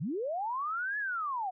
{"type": "linear two-way sweep", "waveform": "sine", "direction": "up then down", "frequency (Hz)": [116.54, 1725, 710], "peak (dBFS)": -31, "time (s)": [0, 1.51], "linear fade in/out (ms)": 20, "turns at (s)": 0.98, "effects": []}